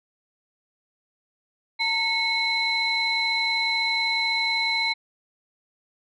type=tone cluster; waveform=sine; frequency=908 / 2192 / 4042 Hz; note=A#5 / C#7 / B7; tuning=-46 / -20 / +39 cents; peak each=-29 / -23 / -25 dBFS; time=1.79-4.94 s; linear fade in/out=20 ms; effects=tanh soft clip ceiling -14 dBFS